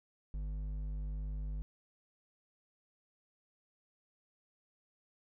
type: tone with hard clipping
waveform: sine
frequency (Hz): 50.8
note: G#1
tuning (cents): -38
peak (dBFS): -38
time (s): 0.34-1.62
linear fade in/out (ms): 0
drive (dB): 7
effects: none